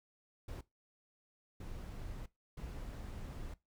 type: noise bursts at uneven times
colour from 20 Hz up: brown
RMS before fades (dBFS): -45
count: 3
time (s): 0.48-0.61 / 1.6-2.26 / 2.57-3.54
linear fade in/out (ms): 5
effects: noise-tail reverb RT60 0.2 s tail -19 dB re dry